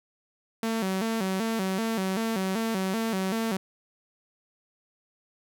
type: tone with vibrato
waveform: sawtooth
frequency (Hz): 206.7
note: G#3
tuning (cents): -8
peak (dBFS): -22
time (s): 0.63-3.57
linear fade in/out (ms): 2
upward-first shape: square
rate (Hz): 2.6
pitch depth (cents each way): 150
effects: none